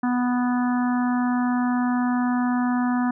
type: harmonic tone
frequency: 246.9 Hz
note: B3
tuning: in tune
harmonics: 1 / 3 / 4 / 5 / 6 / 7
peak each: -20 / -30 / -32 / -34 / -36 / -37 dBFS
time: 0.03-3.11 s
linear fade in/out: 5 ms
effects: none